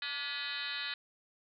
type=tone with frequency modulation; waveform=sine; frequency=2783 Hz; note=F7; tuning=7 cents flat; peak=-35 dBFS; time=0.02-0.94 s; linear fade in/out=2 ms; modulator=270 Hz; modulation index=5.3; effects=none